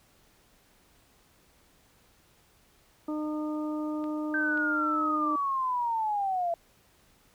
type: harmonic tone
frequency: 304.4 Hz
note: D#4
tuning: 38 cents flat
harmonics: 1 / 2 / 3 / 4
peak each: -30 / -39 / -44 / -43 dBFS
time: 3.08-5.36 s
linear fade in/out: 5 ms
type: clicks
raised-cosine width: 0.3 ms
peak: -33 dBFS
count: 2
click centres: 4.041 / 4.575 s
type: linear sweep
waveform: sine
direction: down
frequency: 1563 to 668 Hz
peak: -26 dBFS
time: 4.34-6.54 s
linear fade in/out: 2 ms
effects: pink hiss -63 dBFS RMS until 7.34 s